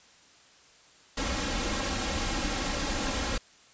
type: noise with comb filter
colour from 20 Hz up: pink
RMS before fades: -30 dBFS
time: 1.17-3.38 s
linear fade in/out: 5 ms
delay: 3.7 ms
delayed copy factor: +0.6
effects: white hiss -57 dBFS RMS until 3.73 s + resampled to 16000 Hz